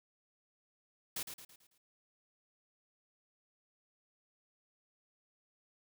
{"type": "noise with echo", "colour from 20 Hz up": "white", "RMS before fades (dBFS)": -39, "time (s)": [1.16, 1.23], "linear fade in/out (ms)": 5, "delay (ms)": 110, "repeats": 5, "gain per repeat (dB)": -7, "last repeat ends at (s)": 1.78, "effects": []}